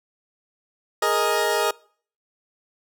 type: chord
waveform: 20% pulse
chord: Ab suspended second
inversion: none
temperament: equal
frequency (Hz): 415.3 / 466.2 / 622.3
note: Ab4 / Bb4 / Eb5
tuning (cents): 0 / 0 / 0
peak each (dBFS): -19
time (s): 1.02-1.71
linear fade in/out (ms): 5
effects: noise-tail reverb RT60 0.5 s tail -24 dB re dry